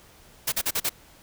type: noise bursts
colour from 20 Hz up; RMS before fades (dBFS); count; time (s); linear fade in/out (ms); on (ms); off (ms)
white; -25; 5; 0.47-0.895; 10; 53; 40
effects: pink hiss -53 dBFS RMS until 1.22 s